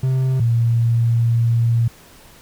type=tone pair in turn; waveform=triangle / sine; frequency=130.81 / 116.54 Hz; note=C3 / A#2; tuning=0 / 0 cents; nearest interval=major second; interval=200 cents; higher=first; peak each=-13 dBFS; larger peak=neither; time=0.03-0.4 / 0.4-1.88 s; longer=second; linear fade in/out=5 ms; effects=pink hiss -46 dBFS RMS until 2.41 s